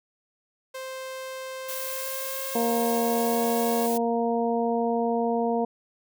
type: tone with pitch glide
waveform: sawtooth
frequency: 523.3 to 551.2 Hz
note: C5 to C#5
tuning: 0 to -10 cents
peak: -30 dBFS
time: 0.74-3.87 s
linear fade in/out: 10 ms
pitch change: +90 cents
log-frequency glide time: 1.66-3.44 s
type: noise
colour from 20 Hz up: blue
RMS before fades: -34 dBFS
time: 1.68-3.98 s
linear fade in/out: 10 ms
type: harmonic tone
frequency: 233.1 Hz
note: A#3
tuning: in tune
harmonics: 1 / 2 / 3 / 4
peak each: -27 / -26 / -28 / -33 dBFS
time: 2.55-5.65 s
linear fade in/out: 5 ms
effects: none